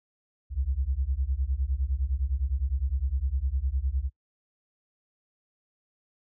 sine beating tone pair, 61.74 / 71.54 Hz, B1 / D2, 0 / -45 cents, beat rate 9.8 Hz, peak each -28 dBFS, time 0.5-4.1 s, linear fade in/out 50 ms, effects noise-tail reverb RT60 0.1 s tail -24 dB re dry

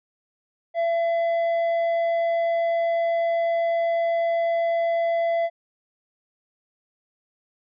sine tone with tanh clipping, 673 Hz, E5, 36 cents sharp, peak -21 dBFS, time 0.74-5.5 s, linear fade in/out 50 ms, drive 6 dB, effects none

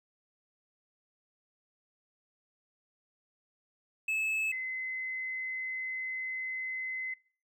triangle / sine tone pair in turn, 2600 / 2045 Hz, E7 / C7, -24 / -40 cents, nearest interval major third, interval 416 cents, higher first, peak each -27 / -33 dBFS, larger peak first, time 4.08-4.52 / 4.52-7.14 s, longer second, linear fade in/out 5 ms, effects noise-tail reverb RT60 0.5 s tail -26 dB re dry

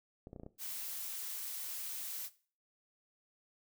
clicks, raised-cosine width 2 ms, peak -34 dBFS, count 6, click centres 0.271 / 0.331 / 0.362 / 0.398 / 0.434 / 0.464 s
blue noise, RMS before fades -42 dBFS, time 0.58-2.3 s, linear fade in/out 50 ms
effects noise-tail reverb RT60 0.4 s tail -17 dB re dry

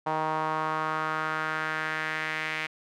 sawtooth tone with band-pass filter sweep, 156.7 Hz, D#3, 13 cents sharp, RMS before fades -30 dBFS, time 0.06-2.67 s, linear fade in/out 10 ms, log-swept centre 890 to 2200 Hz, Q 2.8, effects none

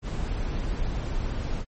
brown noise, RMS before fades -28 dBFS, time 0.02-1.65 s, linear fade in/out 50 ms, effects MP3 32 kbps

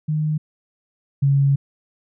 sine tone pair in turn, 153.5 / 139.08 Hz, D#3 / C#3, -23 / +6 cents, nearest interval major second, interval 171 cents, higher first, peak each -18 / -13 dBFS, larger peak second, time 0.08-0.38 / 1.22-1.56 s, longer second, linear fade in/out 10 ms, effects none

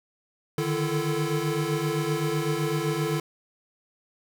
square tone cluster, 147.2 / 155 / 337.2 / 436.4 Hz, D3 / D#3 / E4 / A4, +4 / -6 / +39 / -14 cents, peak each -31 dBFS, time 0.58-3.2 s, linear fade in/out 2 ms, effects none

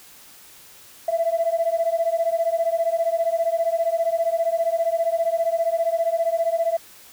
sine beating tone pair, 659.3 / 674.3 Hz, E5 / E5, 0 / +39 cents, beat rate 15 Hz, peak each -21 dBFS, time 1.08-6.77 s, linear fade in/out 5 ms, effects tanh soft clip ceiling -13 dBFS + white hiss -47 dBFS RMS until 7.12 s

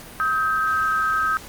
sine tone pair together, 1273.7 / 1568 Hz, D#6 / G6, +40 / 0 cents, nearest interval major third, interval 360 cents, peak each -20 / -23 dBFS, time 0.2-1.37 s, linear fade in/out 0 ms, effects pink hiss -40 dBFS RMS until 1.48 s + Opus 48 kbps

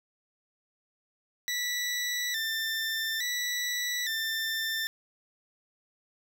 20% pulse tone with vibrato, 1870 Hz, A#6, 5 cents sharp, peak -24 dBFS, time 1.48-4.87 s, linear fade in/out 0 ms, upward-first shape square, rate 0.58 Hz, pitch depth 79 cents each way, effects none

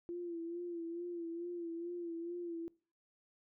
sine tone with vibrato, 341.6 Hz, F4, 38 cents flat, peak -39 dBFS, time 0.09-2.68 s, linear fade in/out 0 ms, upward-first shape sine, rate 2.3 Hz, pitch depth 49 cents each way, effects noise-tail reverb RT60 0.4 s tail -24 dB re dry

